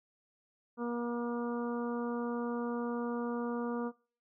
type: harmonic tone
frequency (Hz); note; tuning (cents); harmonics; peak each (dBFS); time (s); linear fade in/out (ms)
238.3; A#3; +38; 1 / 2 / 3 / 4 / 5 / 6; -35 / -38 / -48 / -44 / -44 / -49; 0.77-3.92; 50
effects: noise-tail reverb RT60 0.4 s tail -23 dB re dry